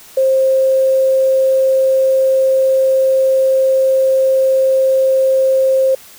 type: tone with quantisation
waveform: sine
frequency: 529 Hz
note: C5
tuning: 19 cents sharp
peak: -9 dBFS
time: 0.17-5.95 s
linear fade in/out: 5 ms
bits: 6
effects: white hiss -40 dBFS RMS until 6.18 s